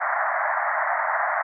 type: band-pass noise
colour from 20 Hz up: pink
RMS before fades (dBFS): -24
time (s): 0-1.43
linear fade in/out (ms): 20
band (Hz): 620 to 2000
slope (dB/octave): 96
effects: none

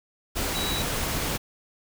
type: tone in noise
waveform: sine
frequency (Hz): 3900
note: B7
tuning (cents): -23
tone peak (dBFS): -30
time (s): 0.54-0.83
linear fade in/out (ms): 20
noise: pink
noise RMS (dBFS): -28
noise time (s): 0.35-1.38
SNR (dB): -5
effects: none

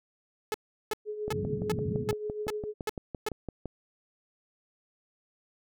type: tone bursts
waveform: sawtooth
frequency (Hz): 430.2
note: A4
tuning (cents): -39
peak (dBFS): -24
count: 8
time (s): 0.52-3.286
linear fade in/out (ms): 0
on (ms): 22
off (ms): 370
type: tone with tremolo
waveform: sine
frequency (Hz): 422.9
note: G#4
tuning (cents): +31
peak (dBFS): -30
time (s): 1.05-2.74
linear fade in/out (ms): 50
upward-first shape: triangle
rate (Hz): 6.8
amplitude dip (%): 65
type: click train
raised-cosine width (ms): 2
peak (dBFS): -22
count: 15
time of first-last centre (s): 1.28-3.657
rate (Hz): 5.89
type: band-pass noise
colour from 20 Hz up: pink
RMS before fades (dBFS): -34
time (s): 1.31-2.12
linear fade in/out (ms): 5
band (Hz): 110 to 210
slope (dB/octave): 24
effects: none

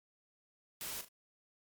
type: noise with echo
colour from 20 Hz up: white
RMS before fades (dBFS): -42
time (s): 0.81-1.01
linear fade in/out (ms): 0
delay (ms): 37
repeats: 2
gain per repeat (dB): -10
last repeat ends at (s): 1.084
effects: MP3 96 kbps

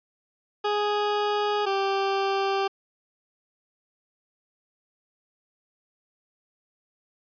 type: tone pair in turn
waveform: 20% pulse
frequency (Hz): 415.3 / 391.3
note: G#4 / G4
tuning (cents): 0 / -3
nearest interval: minor second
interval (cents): 103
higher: first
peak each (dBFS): -18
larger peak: neither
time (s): 0.64-1.66 / 1.66-2.68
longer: neither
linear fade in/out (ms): 10
effects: resampled to 11025 Hz

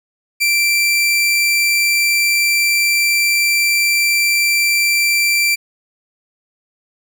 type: tone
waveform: sawtooth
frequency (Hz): 2349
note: D7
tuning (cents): 0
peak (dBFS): -9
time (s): 0.4-5.56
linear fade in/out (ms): 20
effects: none

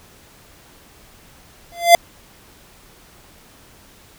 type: tone with exponential growth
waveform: square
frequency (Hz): 688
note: F5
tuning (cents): -26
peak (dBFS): -3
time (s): 1.72-1.95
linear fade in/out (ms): 1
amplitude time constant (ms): 48
effects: pink hiss -48 dBFS RMS until 4.18 s

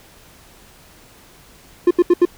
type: tone bursts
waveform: triangle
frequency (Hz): 351.3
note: F4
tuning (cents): +10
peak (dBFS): -6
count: 4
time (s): 1.87-2.253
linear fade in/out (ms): 5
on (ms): 38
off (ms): 77
effects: pink hiss -47 dBFS RMS until 2.37 s

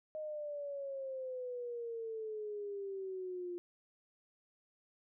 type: exponential sweep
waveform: sine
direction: down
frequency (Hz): 622.3 to 349.2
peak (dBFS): -39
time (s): 0.15-3.58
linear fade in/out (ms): 0
effects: none

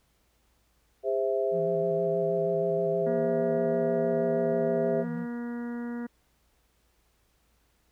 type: chord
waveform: sine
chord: Ab augmented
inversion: none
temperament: equal with one note detuned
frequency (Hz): 405.1 / 523.3 / 659.3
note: Ab4 / C5 / E5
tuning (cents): -43 / 0 / 0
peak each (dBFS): -28 / -30 / -29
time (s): 1.03-5.05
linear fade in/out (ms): 50
type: tone with vibrato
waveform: triangle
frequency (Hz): 168.1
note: E3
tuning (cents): +34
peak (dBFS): -32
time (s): 1.51-5.27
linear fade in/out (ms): 50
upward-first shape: square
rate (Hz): 6.3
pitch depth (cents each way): 54
type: harmonic tone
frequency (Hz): 238.5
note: A#3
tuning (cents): +40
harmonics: 1 / 2 / 3 / 4 / 5 / 6 / 7 / 8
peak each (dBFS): -32 / -42 / -51 / -50 / -55 / -50 / -53 / -53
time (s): 3.06-6.07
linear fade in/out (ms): 10
effects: added 57 Hz sine -70 dBFS peak until 7.91 s + pink hiss -70 dBFS RMS until 7.91 s

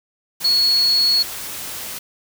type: tone in noise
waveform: sine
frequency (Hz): 4356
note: C#8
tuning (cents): -31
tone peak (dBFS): -13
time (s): 0.44-1.23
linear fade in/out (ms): 10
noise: white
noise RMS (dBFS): -30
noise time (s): 0.4-1.99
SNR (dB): +14
effects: none

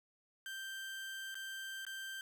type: tone with dropouts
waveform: 30% pulse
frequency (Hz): 1568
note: G6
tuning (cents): 0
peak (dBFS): -40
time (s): 0.46-2.21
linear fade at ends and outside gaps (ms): 1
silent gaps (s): 1.344-1.353 / 1.851-1.866
effects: none

